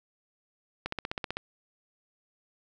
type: click train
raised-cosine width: 0.3 ms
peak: -16 dBFS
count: 9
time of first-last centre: 0.86-1.37 s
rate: 15.7 Hz
effects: none